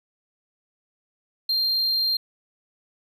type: tone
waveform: triangle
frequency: 4186 Hz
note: C8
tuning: in tune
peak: -19 dBFS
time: 1.49-2.17 s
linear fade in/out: 5 ms
effects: none